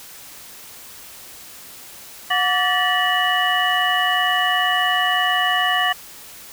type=tone cluster; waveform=sine; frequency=729 / 1152 / 1763 / 1925 / 2935 Hz; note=F#5 / D6 / A6 / B6 / F#7; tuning=-26 / -34 / +3 / -45 / -15 cents; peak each=-22 / -23 / -22 / -24 / -22 dBFS; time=2.3-5.93 s; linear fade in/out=10 ms; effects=white hiss -40 dBFS RMS until 6.52 s